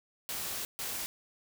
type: noise bursts at uneven times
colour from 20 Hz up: white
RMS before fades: -37 dBFS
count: 2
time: 0.29-0.65 / 0.79-1.06 s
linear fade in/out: 0 ms
effects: none